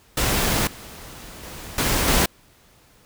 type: noise with level steps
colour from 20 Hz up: pink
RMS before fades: -21 / -40 / -37 / -21 / -18 dBFS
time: 0.17-2.26 s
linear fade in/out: 5 ms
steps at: 0.67 / 1.43 / 1.78 / 2.08 s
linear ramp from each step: 2 ms
effects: pink hiss -55 dBFS RMS until 3.05 s